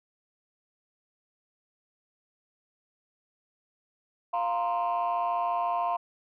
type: chord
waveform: sine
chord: F suspended fourth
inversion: none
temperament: equal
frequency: 698.5 / 932.3 / 1046.5 Hz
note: F5 / Bb5 / C6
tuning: 0 / 0 / 0 cents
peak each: -27 / -30 / -29 dBFS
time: 4.33-5.97 s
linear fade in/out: 10 ms
effects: tanh soft clip ceiling -21 dBFS